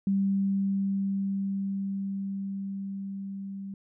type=tone with level ramp; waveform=sine; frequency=196 Hz; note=G3; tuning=in tune; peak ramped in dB=-22 to -35 dBFS; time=0.07-3.74 s; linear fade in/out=2 ms; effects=none